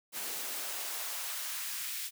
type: noise with high-pass filter sweep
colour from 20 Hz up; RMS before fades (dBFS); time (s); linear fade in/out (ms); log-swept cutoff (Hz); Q
white; -38; 0.12-2.11; 50; 210 to 2300; 0.94
effects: none